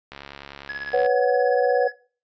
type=click train; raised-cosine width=0.3 ms; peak=-21 dBFS; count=67; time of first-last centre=0.12-1.062 s; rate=70.1 Hz
type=tone with tremolo; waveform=triangle; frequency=1689 Hz; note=G#6; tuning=29 cents sharp; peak=-25 dBFS; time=0.69-1.92 s; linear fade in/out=5 ms; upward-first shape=sine; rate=17 Hz; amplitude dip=75%
type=chord; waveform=sine; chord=B suspended second; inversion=none; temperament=equal; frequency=493.9 / 554.4 / 740 Hz; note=B4 / C#5 / F#5; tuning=0 / 0 / 0 cents; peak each=-19 / -22 / -23 dBFS; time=0.93-1.88 s; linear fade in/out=10 ms
effects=noise-tail reverb RT60 0.4 s tail -21 dB re dry + resampled to 16000 Hz